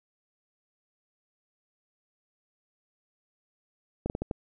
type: slowing click train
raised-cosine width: 2 ms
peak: -17 dBFS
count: 5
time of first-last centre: 4.06-4.312 s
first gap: 39 ms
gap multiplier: 1.33
effects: none